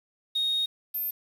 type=tone pair in turn; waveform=sine; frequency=3729 / 13289 Hz; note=A#7 / G#9; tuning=0 / 0 cents; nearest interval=octave + minor seventh; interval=2200 cents; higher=second; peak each=-22 / -27 dBFS; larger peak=first; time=0.35-0.66 / 0.94-1.11 s; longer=first; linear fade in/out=10 ms; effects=tanh soft clip ceiling -22 dBFS + 8-bit